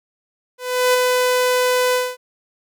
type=tone with ADSR envelope; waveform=sawtooth; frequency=501 Hz; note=B4; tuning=25 cents sharp; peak=-8 dBFS; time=0.58-2.17 s; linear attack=360 ms; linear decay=12 ms; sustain=-3 dB; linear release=230 ms; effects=none